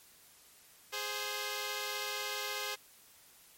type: tone pair together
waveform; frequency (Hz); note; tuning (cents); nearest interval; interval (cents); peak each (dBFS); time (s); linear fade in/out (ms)
5% pulse; 415.3 / 523.2; G#4 / C5; 0 / 0; major third; 400; -27; 0.92-2.76; 20
effects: white hiss -60 dBFS RMS until 3.57 s + MP3 64 kbps